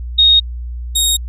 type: tone pair in turn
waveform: sine / 20% pulse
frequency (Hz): 3729 / 3746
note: A#7 / A#7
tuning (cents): 0 / +8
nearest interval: unison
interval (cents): 8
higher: second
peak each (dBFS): -6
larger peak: neither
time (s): 0.18-0.4 / 0.95-1.17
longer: neither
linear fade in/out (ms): 10
effects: added 60 Hz sine -22 dBFS peak until 1.28 s